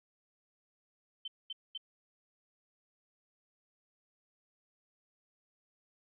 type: tone bursts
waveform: sine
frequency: 3087 Hz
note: G7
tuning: 27 cents flat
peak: -38 dBFS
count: 3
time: 1.25-1.777 s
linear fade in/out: 5 ms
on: 29 ms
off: 220 ms
effects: none